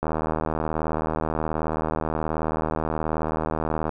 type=click train; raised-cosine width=1 ms; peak=-11 dBFS; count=305; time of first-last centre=0.03-3.893 s; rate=78.7 Hz; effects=none